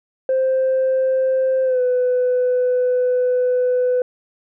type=tone with pitch glide; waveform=sine; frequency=523.3 to 500 Hz; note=C5 to B4; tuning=0 to +21 cents; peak=-13 dBFS; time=0.29-4.02 s; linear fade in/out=2 ms; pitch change=-79 cents; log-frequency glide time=1.64-1.81 s; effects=tanh soft clip ceiling -12 dBFS